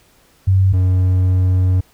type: tone pair in turn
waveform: sine / triangle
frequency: 95.4 / 92.26 Hz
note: G2 / F#2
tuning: -47 / -4 cents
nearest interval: minor second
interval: 57 cents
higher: first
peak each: -9 dBFS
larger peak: neither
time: 0.47-0.73 / 0.73-1.81 s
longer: second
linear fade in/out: 10 ms
effects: pink hiss -53 dBFS RMS until 1.93 s